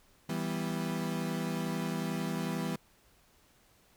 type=chord; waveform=35% pulse; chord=E minor; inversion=none; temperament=equal; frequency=164.81 / 196 / 246.9 Hz; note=E3 / G3 / B3; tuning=0 / 0 / 0 cents; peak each=-34 / -35 / -36 dBFS; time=0.29-2.76 s; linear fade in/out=5 ms; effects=pink hiss -65 dBFS RMS until 3.96 s